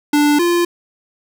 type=tone pair in turn; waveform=square; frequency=293.7 / 346.5 Hz; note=D4 / F4; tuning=0 / -14 cents; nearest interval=minor third; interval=286 cents; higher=second; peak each=-11 / -13 dBFS; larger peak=first; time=0.13-0.39 / 0.39-0.65 s; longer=neither; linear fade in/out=5 ms; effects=none